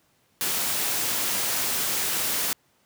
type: noise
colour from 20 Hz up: white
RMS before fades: -26 dBFS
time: 0.41-2.53 s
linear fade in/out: 0 ms
effects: pink hiss -65 dBFS RMS until 2.85 s + high-pass 100 Hz 12 dB/octave